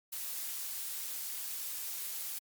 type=noise; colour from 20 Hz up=blue; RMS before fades=-39 dBFS; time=0.12-2.39 s; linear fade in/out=10 ms; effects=MP3 96 kbps